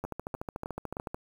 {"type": "two click trains", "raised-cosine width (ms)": 1, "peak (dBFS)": [-21, -21], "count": [4, 16], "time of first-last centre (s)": [[0.04, 0.969], [0.05, 1.145]], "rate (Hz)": [3.23, 13.7], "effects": ["8-bit"]}